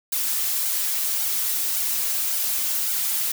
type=noise with flanger; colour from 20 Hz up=blue; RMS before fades=-24 dBFS; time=0.12-3.32 s; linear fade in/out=5 ms; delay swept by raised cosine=1.3 to 7.2 ms; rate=1.8 Hz; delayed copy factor=+0.85; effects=none